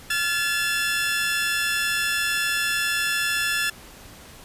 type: tone cluster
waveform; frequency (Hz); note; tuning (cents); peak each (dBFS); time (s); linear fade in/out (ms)
sawtooth; 1390 / 1723 / 2680; F6 / A6 / E7; -9 / -37 / +28; -26 / -20 / -25; 0.1-3.7; 5
effects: pink hiss -45 dBFS RMS until 4.44 s + resampled to 32000 Hz